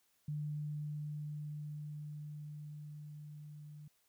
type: tone with level ramp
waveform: sine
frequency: 149.3 Hz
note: D3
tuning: 29 cents sharp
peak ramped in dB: -36 to -49 dBFS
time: 0.28-3.88 s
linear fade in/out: 5 ms
effects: white hiss -75 dBFS RMS until 4.08 s